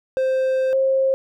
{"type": "tone pair in turn", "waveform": ["triangle", "sine"], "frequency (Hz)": [523.3, 533.1], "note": ["C5", "C5"], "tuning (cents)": [0, 32], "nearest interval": "unison", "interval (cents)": 32, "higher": "second", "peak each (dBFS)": -15, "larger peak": "neither", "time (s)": [[0.17, 0.73], [0.73, 1.14]], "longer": "first", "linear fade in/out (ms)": 0, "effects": []}